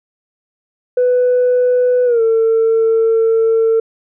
sine tone with pitch glide, 496.9 to 450.4 Hz, B4 to A4, +11 to +40 cents, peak -8 dBFS, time 0.97-3.8 s, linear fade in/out 5 ms, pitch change -171 cents, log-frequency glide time 2.05-2.22 s, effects tanh soft clip ceiling -7 dBFS

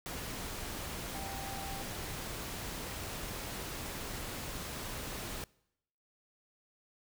sine tone in noise, 784 Hz, G5, in tune, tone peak -44 dBFS, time 1.15-1.82 s, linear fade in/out 0 ms, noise pink, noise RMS -41 dBFS, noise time 0.06-5.44 s, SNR -6 dB, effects noise-tail reverb RT60 0.8 s tail -24 dB re dry

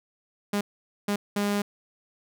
sawtooth tone bursts at uneven times, 204 Hz, G#3, 31 cents flat, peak -20 dBFS, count 3, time 0.53-0.61 / 1.08-1.16 / 1.36-1.62 s, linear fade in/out 5 ms, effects none

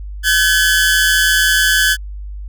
sawtooth tone pair together, 1531 / 1697.3 Hz, G6 / G#6, -41 / +37 cents, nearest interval major second, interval 178 cents, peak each -10 dBFS, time 0.23-1.97 s, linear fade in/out 50 ms, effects added 50 Hz sine -25 dBFS peak until 2.48 s

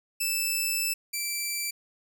10% pulse tone pair in turn, 2637 / 2336 Hz, E7 / D7, 0 / -10 cents, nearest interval major second, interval 210 cents, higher first, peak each -17 / -20 dBFS, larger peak first, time 0.2-0.94 / 1.13-1.71 s, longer first, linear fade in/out 10 ms, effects none

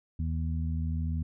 harmonic tone, 80.6 Hz, E2, 38 cents flat, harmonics 1 / 2 / 3, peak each -29 / -35 / -39 dBFS, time 0.19-1.23 s, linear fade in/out 5 ms, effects none

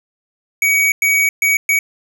square tone bursts at uneven times, 2259 Hz, C#7, 32 cents sharp, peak -12 dBFS, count 4, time 0.62-0.92 / 1.02-1.29 / 1.42-1.57 / 1.69-1.79 s, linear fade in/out 2 ms, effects none

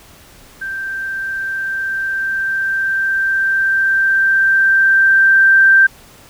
sine tone with level ramp, 1569 Hz, G6, 1 cent sharp, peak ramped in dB -21 to -5 dBFS, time 0.61-5.87 s, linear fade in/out 10 ms, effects pink hiss -43 dBFS RMS until 6.29 s

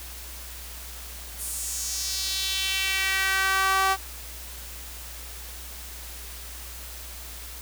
sawtooth tone with high-pass filter sweep, 384.3 Hz, G4, 34 cents flat, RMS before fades -26 dBFS, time 1.37-3.97 s, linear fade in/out 50 ms, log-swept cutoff 10000 to 900 Hz, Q 2.3, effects added 60 Hz sine -41 dBFS peak until 7.61 s + white hiss -41 dBFS RMS until 7.61 s

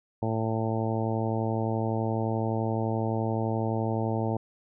harmonic tone, 111.7 Hz, A2, 27 cents sharp, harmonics 1 / 2 / 3 / 4 / 5 / 6 / 7 / 8, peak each -29 / -32 / -34 / -35 / -36 / -37 / -37 / -38 dBFS, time 0.22-4.37 s, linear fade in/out 5 ms, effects none

